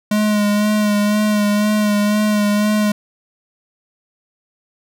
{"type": "tone with vibrato", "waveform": "square", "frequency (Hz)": 209.1, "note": "G#3", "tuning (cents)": 12, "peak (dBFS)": -14, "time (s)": [0.11, 2.92], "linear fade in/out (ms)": 5, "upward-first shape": "sine", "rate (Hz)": 2, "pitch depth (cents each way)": 26, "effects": []}